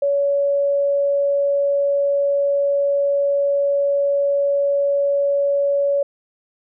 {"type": "tone", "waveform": "sine", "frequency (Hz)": 564, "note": "C#5", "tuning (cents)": 30, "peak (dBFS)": -15, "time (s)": [0.02, 6.03], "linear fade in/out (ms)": 5, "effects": []}